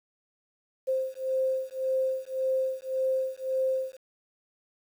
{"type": "beating tone pair", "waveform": "sine", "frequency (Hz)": [523.3, 525.1], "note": ["C5", "C5"], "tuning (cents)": [0, 6], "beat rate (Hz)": 1.8, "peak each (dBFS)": -29, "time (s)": [0.87, 3.97], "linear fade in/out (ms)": 20, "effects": ["9-bit"]}